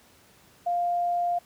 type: tone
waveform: sine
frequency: 700 Hz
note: F5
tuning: 4 cents sharp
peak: -23 dBFS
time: 0.66-1.39 s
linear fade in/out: 10 ms
effects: pink hiss -57 dBFS RMS until 1.45 s + high-pass 80 Hz 12 dB/octave